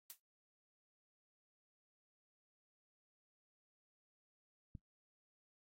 blue noise with exponential decay, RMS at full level -45 dBFS, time 0.1-0.2 s, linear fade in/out 0 ms, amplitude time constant 20 ms
click, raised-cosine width 5 ms, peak -37 dBFS, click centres 4.752 s
effects noise-tail reverb RT60 0.1 s tail -19 dB re dry + AAC 48 kbps

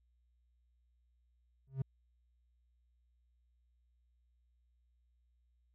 triangle tone with exponential growth, 134 Hz, C3, 42 cents sharp, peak -27 dBFS, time 1.67-1.82 s, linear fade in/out 5 ms, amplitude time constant 31 ms, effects added 60 Hz sine -70 dBFS peak until 5.74 s

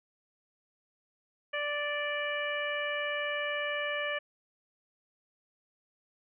harmonic tone, 586 Hz, D5, 4 cents flat, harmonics 1 / 2 / 3 / 4 / 5, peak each -35 / -40 / -35 / -38 / -40 dBFS, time 1.53-4.19 s, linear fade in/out 10 ms, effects none

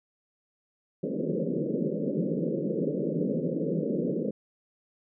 pink band-pass noise, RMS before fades -29 dBFS, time 1.03-4.31 s, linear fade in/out 5 ms, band 150 to 560 Hz, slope 96 dB/octave, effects none

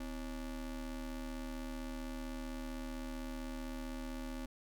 square ring-modulated tone, 146.83 Hz, D3, in tune, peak -38 dBFS, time 0-4.46 s, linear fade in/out 5 ms, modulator 109 Hz, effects none

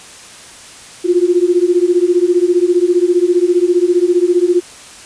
sine beating tone pair, 346.5 / 361.5 Hz, F4 / F#4, -14 / -40 cents, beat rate 15 Hz, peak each -12 dBFS, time 1.04-4.61 s, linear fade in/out 20 ms, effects white hiss -36 dBFS RMS until 5.05 s + resampled to 22050 Hz

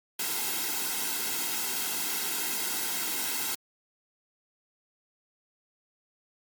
white noise with comb filter, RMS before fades -31 dBFS, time 0.19-3.55 s, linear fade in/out 5 ms, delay 1.7 ms, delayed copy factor -0.7, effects high-pass 200 Hz 12 dB/octave + Opus 48 kbps

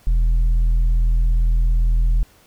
sine tone with tanh clipping, 41.2 Hz, E1, in tune, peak -14 dBFS, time 0.07-2.23 s, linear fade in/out 0 ms, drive 4 dB, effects pink hiss -53 dBFS RMS until 2.46 s

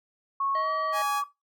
sine tone with pitch glide, 1100 to 1146.1 Hz, C#6 to D6, -14 to -43 cents, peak -25 dBFS, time 0.4-1.24 s, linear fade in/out 5 ms, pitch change +71 cents, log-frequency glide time 0.59-0.7 s
harmonic tone, 631 Hz, D#5, 24 cents sharp, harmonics 1 / 3 / 5 / 7, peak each -33 / -40 / -49 / -48 dBFS, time 0.55-1.02 s, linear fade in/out 2 ms
sawtooth tone, 830.6 Hz, G#5, in tune, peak -25 dBFS, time 0.92-1.23 s, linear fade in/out 50 ms
effects noise-tail reverb RT60 0.2 s tail -17 dB re dry

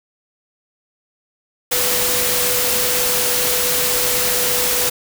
sine tone in noise, 493.9 Hz, B4, in tune, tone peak -25 dBFS, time 1.71-4.9 s, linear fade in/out 10 ms, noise white, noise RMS -18 dBFS, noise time 1.71-4.9 s, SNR -10 dB, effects none

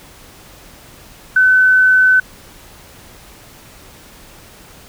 sine tone, 1514 Hz, F#6, 39 cents sharp, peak -7 dBFS, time 1.36-2.2 s, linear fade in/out 5 ms, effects pink hiss -41 dBFS RMS until 4.88 s

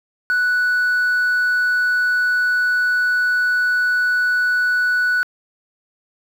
sine tone, 1480 Hz, F#6, in tune, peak -12 dBFS, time 0.3-5.23 s, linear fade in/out 0 ms, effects tanh soft clip ceiling -14 dBFS + 7-bit

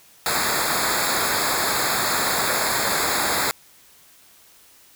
pink noise with comb filter, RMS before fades -22 dBFS, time 0.26-3.51 s, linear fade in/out 0 ms, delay 0.34 ms, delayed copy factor -1, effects white hiss -52 dBFS RMS until 4.95 s

